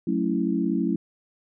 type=chord; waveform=sine; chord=F# minor seventh; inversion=none; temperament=equal; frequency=185 / 220 / 277.2 / 329.6 Hz; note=F#3 / A3 / C#4 / E4; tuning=0 / 0 / 0 / 0 cents; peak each=-27 / -27 / -27 / -27 dBFS; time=0.07-0.96 s; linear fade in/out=5 ms; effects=none